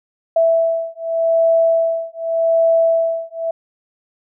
sine beating tone pair, 659.3 / 660.15 Hz, E5 / E5, 0 / +2 cents, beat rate 0.85 Hz, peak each -16 dBFS, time 0.36-3.51 s, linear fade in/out 5 ms, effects none

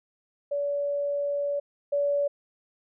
sine tone pair in turn, 572 / 572 Hz, D5 / D5, -46 / -46 cents, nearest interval unison, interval 0 cents, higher neither, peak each -25 / -22 dBFS, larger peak second, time 0.51-1.6 / 1.92-2.28 s, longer first, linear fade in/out 10 ms, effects none

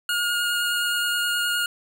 25% pulse tone with vibrato, 1428 Hz, F6, 38 cents sharp, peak -18 dBFS, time 0.09-1.66 s, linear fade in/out 2 ms, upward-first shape sine, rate 9.6 Hz, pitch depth 11 cents each way, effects none

